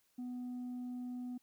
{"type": "tone", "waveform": "sine", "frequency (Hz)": 247.8, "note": "B3", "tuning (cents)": 6, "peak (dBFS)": -37, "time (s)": [0.18, 1.38], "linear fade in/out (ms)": 10, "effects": ["tanh soft clip ceiling -39 dBFS", "white hiss -75 dBFS RMS until 1.42 s"]}